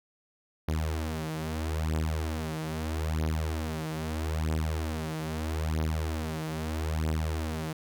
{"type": "beating tone pair", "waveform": "sawtooth", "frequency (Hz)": [78.4, 79.18], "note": ["D#2", "D#2"], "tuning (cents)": [14, 31], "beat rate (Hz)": 0.78, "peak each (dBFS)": -28, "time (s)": [0.68, 7.73], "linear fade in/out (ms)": 5, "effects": []}